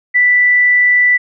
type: tone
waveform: sine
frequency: 1975.5 Hz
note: B6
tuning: in tune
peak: -7 dBFS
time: 0.14-1.18 s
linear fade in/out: 20 ms
effects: none